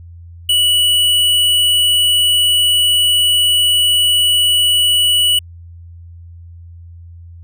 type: tone with hard clipping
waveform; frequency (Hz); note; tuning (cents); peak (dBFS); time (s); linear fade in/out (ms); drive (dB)
triangle; 2944; F#7; -9; -11; 0.49-5.39; 5; 18
effects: added 85 Hz sine -33 dBFS peak until 7.43 s